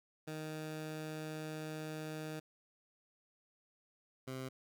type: tone pair in turn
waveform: 15% pulse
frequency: 155.56 / 130.81 Hz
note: D#3 / C3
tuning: 0 / 0 cents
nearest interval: minor third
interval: 300 cents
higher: first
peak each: -35 / -35 dBFS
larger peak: neither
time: 0.27-2.4 / 4.27-4.49 s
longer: first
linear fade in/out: 10 ms
effects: none